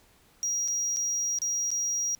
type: tone with dropouts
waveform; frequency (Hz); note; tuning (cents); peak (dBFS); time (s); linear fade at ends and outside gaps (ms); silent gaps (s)
triangle; 5720; F8; +41; -25; 0.43-2.15; 0; 0.678-0.683 / 0.963-0.969 / 1.387-1.418 / 1.705-1.715
effects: pink hiss -61 dBFS RMS until 2.19 s